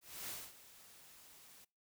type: noise with ADSR envelope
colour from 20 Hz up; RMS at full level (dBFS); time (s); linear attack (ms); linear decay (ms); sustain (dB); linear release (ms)
white; -44; 0.01-1.65; 280; 230; -16; 11
effects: noise-tail reverb RT60 0.3 s tail -24 dB re dry